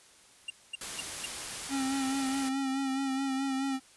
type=tone bursts; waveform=square; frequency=2794 Hz; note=F7; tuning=in tune; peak=-34 dBFS; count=4; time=0.48-1.258 s; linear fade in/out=5 ms; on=22 ms; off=230 ms
type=noise; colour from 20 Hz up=white; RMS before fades=-38 dBFS; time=0.81-2.49 s; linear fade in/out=2 ms
type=tone with vibrato; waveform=square; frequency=269.1 Hz; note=C4; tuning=49 cents sharp; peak=-30 dBFS; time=1.69-3.8 s; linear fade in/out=50 ms; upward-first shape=sine; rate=4.7 Hz; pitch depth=35 cents each way
effects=white hiss -58 dBFS RMS until 3.96 s + resampled to 24000 Hz